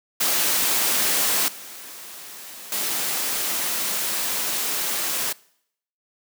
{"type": "noise with level steps", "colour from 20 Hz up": "white", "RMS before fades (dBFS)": [-21, -39, -25], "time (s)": [0.2, 5.33], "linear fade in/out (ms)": 10, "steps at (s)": [1.48, 2.72], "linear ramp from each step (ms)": 2, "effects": ["noise-tail reverb RT60 0.7 s tail -23 dB re dry", "high-pass 200 Hz 12 dB/octave"]}